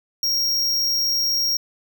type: tone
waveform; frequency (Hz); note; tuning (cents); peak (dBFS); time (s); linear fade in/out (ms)
square; 5588; F8; 0; -19; 0.23-1.57; 2
effects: 10-bit